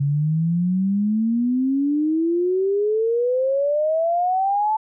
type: exponential sweep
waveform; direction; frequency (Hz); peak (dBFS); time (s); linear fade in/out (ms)
sine; up; 138.59 to 880; -17; 0-4.77; 10
effects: none